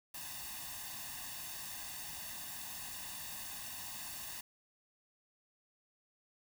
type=noise with comb filter; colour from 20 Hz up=white; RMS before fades=-45 dBFS; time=0.14-4.41 s; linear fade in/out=5 ms; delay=1.1 ms; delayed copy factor=+0.8; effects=none